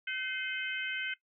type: harmonic tone with a mistuned harmonic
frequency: 511 Hz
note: C5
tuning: 41 cents flat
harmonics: 3 / 4 / 5 / 6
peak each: -37 / -39 / -41 / -41 dBFS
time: 0.07-1.14 s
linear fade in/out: 5 ms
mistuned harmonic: 4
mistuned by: +44 cents
effects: noise-tail reverb RT60 0.1 s tail -17 dB re dry